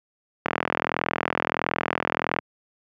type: click train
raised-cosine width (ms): 0.5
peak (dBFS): -6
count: 81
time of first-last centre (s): 0.46-2.388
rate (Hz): 41.5
effects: high-pass 150 Hz 12 dB/octave